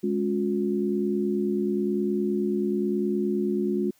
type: chord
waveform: sine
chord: Db major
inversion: second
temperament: equal with one note detuned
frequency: 207.7 / 277.2 / 358.2 Hz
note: Ab3 / Db4 / F4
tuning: 0 / 0 / +44 cents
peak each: -26 / -31 / -26 dBFS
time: 0.03-3.91 s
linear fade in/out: 10 ms
effects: white hiss -63 dBFS RMS until 3.99 s

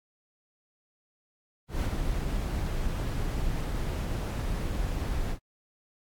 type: noise with ADSR envelope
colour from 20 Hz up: brown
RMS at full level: -26 dBFS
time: 1.68-5.39 s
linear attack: 130 ms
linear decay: 89 ms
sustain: -4 dB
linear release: 82 ms
effects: AAC 64 kbps

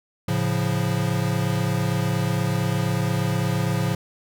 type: chord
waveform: square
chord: A augmented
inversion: none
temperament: equal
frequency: 110 / 138.59 / 174.61 Hz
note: A2 / C#3 / E#3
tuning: 0 / 0 / 0 cents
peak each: -26 dBFS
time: 0.28-3.95 s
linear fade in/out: 5 ms
effects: none

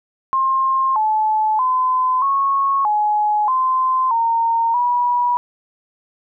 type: tone with pitch steps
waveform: sine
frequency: 1062 / 864 / 1022 / 1099 / 842 / 1036 / 919 / 972 Hz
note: C6 / A5 / C6 / C#6 / G#5 / C6 / A#5 / B5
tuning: +25 / -32 / -41 / -15 / +24 / -17 / -25 / -28 cents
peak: -14 dBFS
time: 0.33-5.37 s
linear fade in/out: 0 ms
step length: 630 ms
effects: none

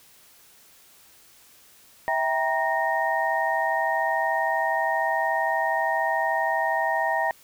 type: tone cluster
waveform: sine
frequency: 652 / 785 / 944 / 1852 Hz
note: E5 / G5 / A#5 / A#6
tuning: -19 / +2 / +22 / -12 cents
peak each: -27 dBFS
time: 2.08-7.31 s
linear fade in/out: 0 ms
effects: white hiss -54 dBFS RMS until 7.43 s

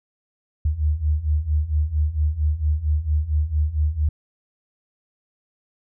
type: beating tone pair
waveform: sine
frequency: 73.42 / 77.82 Hz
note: D2 / D#2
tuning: 0 / +1 cents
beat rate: 4.4 Hz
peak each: -23 / -20 dBFS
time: 0.65-4.09 s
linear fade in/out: 5 ms
effects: none

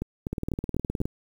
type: two click trains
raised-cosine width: 3 ms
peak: -16 / -16 dBFS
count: 15 / 5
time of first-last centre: 0.33-1.055 / 0.02-1.015 s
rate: 19.3 / 4.02 Hz
effects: 8-bit

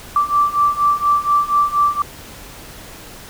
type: beating tone pair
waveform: sine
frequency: 1166 / 1170.2 Hz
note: D6 / D6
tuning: -13 / -7 cents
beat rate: 4.2 Hz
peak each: -17 / -15 dBFS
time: 0.16-2.02 s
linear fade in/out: 2 ms
effects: pink hiss -37 dBFS RMS until 3.29 s

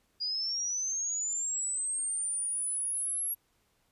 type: linear sweep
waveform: sine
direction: up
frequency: 4829 to 11360 Hz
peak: -30 dBFS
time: 0.2-3.35 s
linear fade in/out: 20 ms
effects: pink hiss -72 dBFS RMS until 3.91 s + resampled to 32000 Hz

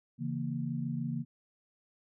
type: chord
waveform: sine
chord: A# diminished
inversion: first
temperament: equal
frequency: 138.59 / 164.81 / 233.1 Hz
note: C#3 / E3 / A#3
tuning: 0 / 0 / 0 cents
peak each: -36 / -37 / -36 dBFS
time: 0.18-1.25 s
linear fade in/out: 50 ms
effects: none

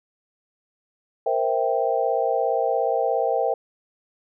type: chord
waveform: sine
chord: C dominant seventh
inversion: third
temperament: equal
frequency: 466.2 / 523.3 / 659.3 / 784 Hz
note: Bb4 / C5 / E5 / G5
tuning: 0 / 0 / 0 / 0 cents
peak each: -25 dBFS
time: 1.26-3.54 s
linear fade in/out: 5 ms
effects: none

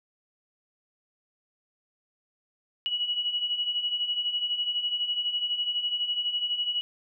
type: beating tone pair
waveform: sine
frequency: 2919 / 2931 Hz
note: F#7 / F#7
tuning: -24 / -17 cents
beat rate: 12 Hz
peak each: -33 / -27 dBFS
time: 2.86-6.81 s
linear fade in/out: 0 ms
effects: none

